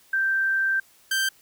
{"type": "tone pair in turn", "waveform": ["sine", "sawtooth"], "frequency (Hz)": [1567, 1567], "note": ["G6", "G6"], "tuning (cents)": [-1, -1], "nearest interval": "unison", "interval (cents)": 0, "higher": "neither", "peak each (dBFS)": [-20, -18], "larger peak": "second", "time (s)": [[0.13, 0.8], [1.11, 1.29]], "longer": "first", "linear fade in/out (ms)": 5, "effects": ["white hiss -57 dBFS RMS until 1.41 s"]}